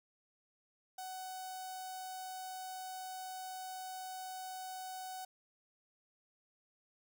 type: tone with notch filter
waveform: sawtooth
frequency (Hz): 748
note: F#5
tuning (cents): +19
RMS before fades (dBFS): -45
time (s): 0.98-5.25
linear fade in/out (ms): 5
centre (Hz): 2000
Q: 0.56
effects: none